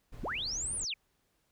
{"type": "noise", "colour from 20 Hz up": "brown", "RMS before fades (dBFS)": -46, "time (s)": [0.12, 0.85], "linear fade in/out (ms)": 10}
{"type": "linear two-way sweep", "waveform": "sine", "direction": "up then down", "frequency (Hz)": [78.7, 9780, 2173], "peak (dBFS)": -33, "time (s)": [0.23, 0.94], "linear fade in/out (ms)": 5, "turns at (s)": 0.76}
{"effects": ["pink hiss -75 dBFS RMS until 1.51 s"]}